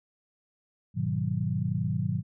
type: chord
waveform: sine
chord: G# minor seventh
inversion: none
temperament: equal with one note detuned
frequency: 102.81 / 123.47 / 155.56 / 185 Hz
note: G#2 / B2 / D#3 / F#3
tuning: -17 / 0 / 0 / 0 cents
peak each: -32 / -31 / -31 / -32 dBFS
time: 0.94-2.23 s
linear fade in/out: 50 ms
effects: none